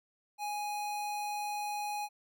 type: tone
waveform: square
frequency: 830.6 Hz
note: G#5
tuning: in tune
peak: -35 dBFS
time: 0.38-2.09 s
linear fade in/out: 50 ms
effects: none